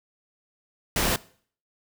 pink noise, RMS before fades -24 dBFS, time 0.96-1.16 s, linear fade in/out 2 ms, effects noise-tail reverb RT60 0.5 s tail -20 dB re dry

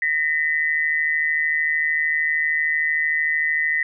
sine tone pair together, 1846.8 / 2000 Hz, A#6 / B6, -17 / +21 cents, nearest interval minor second, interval 138 cents, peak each -21 dBFS, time 0.02-3.83 s, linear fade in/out 2 ms, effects none

